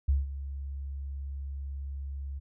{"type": "tone with ADSR envelope", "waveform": "sine", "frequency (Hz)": 69.1, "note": "C#2", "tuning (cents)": -5, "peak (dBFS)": -20, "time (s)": [0.08, 2.4], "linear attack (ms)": 10, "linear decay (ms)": 170, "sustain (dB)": -14, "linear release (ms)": 22, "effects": []}